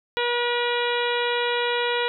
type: harmonic tone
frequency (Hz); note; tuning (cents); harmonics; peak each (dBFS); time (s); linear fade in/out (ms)
481.3; B4; -45; 1 / 2 / 3 / 4 / 5 / 6 / 7 / 8; -25 / -28 / -30 / -31 / -32 / -33 / -33 / -34; 0.17-2.08; 0
effects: none